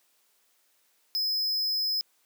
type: tone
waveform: square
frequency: 5100 Hz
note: D#8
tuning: 42 cents sharp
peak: -26 dBFS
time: 1.15-2.01 s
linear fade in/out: 0 ms
effects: white hiss -68 dBFS RMS until 2.25 s + high-pass 300 Hz 12 dB/octave